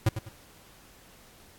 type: tone with echo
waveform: square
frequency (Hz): 110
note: A2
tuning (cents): 0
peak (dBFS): -20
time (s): 0.06-0.09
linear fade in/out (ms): 5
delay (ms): 100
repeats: 2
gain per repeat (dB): -10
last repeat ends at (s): 0.29
effects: pink hiss -55 dBFS RMS until 1.58 s + AAC 64 kbps